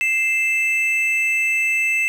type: tone pair together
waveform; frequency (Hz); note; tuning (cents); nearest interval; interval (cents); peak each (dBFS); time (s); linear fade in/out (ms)
triangle; 2093 / 2640; C7 / E7; 0 / +2; major third; 402; -21 / -16; 0.01-2.08; 0
effects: none